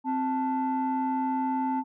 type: tone pair together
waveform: sine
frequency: 261.6 / 880 Hz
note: C4 / A5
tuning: 0 / 0 cents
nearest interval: octave + major sixth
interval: 2100 cents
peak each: -26 dBFS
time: 0.04-1.84 s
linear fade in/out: 50 ms
effects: tanh soft clip ceiling -21 dBFS